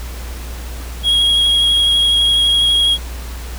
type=tone with vibrato; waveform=triangle; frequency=3293 Hz; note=G#7; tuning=15 cents flat; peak=-9 dBFS; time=1.03-2.98 s; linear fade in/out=50 ms; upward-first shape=triangle; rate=12 Hz; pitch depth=18 cents each way; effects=added 60 Hz sine -25 dBFS peak until 3.58 s + pink hiss -34 dBFS RMS until 3.58 s